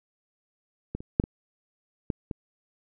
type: clicks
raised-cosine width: 3 ms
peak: -18 / -27 / -6 / -17 / -14 / -19 dBFS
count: 6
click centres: 0.95 / 1.005 / 1.199 / 1.239 / 2.102 / 2.312 s
effects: none